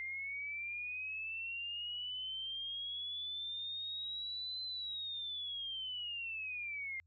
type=linear two-way sweep; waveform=sine; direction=up then down; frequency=2093 to 4070 to 2093 Hz; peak=-39 dBFS; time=0-7 s; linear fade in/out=0 ms; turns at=4.64 s; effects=added 84 Hz sine -67 dBFS peak until 7.06 s